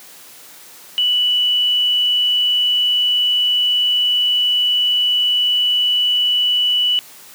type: tone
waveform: sine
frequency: 2960 Hz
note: F#7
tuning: in tune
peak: -13 dBFS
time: 0.98-6.99 s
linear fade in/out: 0 ms
effects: white hiss -41 dBFS RMS until 7.34 s + high-pass 150 Hz 12 dB/octave